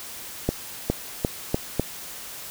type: accelerating click train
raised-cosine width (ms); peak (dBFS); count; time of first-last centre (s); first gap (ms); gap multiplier
2; -7; 5; 0.49-1.797; 410; 0.85
effects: white hiss -38 dBFS RMS until 2.5 s